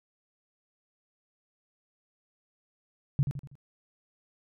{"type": "tone with echo", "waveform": "sine", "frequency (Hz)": 140, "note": "C#3", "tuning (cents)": 18, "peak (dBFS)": -20, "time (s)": [3.19, 3.23], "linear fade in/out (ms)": 0, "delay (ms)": 81, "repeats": 4, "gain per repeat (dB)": -7, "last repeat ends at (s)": 3.554, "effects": []}